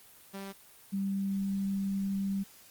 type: tone pair in turn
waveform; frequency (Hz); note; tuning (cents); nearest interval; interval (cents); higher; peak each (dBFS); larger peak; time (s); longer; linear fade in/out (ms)
sawtooth / sine; 196 / 196; G3 / G3; 0 / 0; unison; 0; neither; -34 / -29; second; 0.33-0.53 / 0.92-2.44; second; 20
effects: white hiss -56 dBFS RMS until 2.7 s + Opus 24 kbps